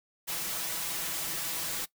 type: noise with comb filter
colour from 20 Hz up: white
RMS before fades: -34 dBFS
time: 0.27-1.86 s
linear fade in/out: 20 ms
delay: 6.1 ms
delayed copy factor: +0.8
effects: noise-tail reverb RT60 0.1 s tail -19 dB re dry